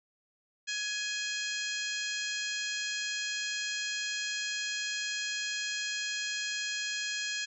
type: harmonic tone with a mistuned harmonic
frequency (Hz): 838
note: G#5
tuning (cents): +15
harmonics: 2 / 3 / 4 / 5 / 6 / 7 / 8 / 9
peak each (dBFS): -37 / -39 / -40 / -40 / -43 / -45 / -42 / -49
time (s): 0.67-7.46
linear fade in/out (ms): 20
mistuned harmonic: 4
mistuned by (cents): -50
effects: none